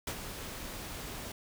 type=noise with ADSR envelope; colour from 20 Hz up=pink; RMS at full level=-34 dBFS; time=0.07-1.32 s; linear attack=5 ms; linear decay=65 ms; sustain=-8 dB; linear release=5 ms; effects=none